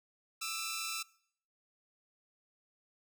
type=tone cluster; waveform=10% pulse; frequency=1194 / 1322 / 2415 / 2737 Hz; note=D6 / E6 / D7 / F7; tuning=+28 / +5 / +48 / -36 cents; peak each=-39 / -30 / -36 / -38 dBFS; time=0.41-1.03 s; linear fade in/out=10 ms; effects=noise-tail reverb RT60 0.6 s tail -22 dB re dry